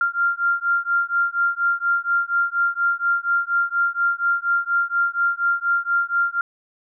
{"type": "beating tone pair", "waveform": "sine", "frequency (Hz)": [1389, 1393.2], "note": ["F6", "F6"], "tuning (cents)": [-10, -5], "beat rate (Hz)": 4.2, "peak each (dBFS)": -21, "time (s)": [0.01, 6.41], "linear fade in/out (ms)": 2, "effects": []}